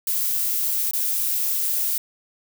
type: noise with dropouts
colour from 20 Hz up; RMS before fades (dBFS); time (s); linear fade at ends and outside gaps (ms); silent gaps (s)
violet; -23; 0.07-1.98; 2; 0.911-0.934
effects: none